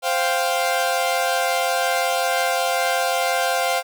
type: chord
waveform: sawtooth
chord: C suspended fourth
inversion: none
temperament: equal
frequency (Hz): 523.3 / 698.5 / 784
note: C5 / F5 / G5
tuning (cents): 0 / 0 / 0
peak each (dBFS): -20 / -18 / -21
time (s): 0.02-3.83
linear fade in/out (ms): 50
effects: none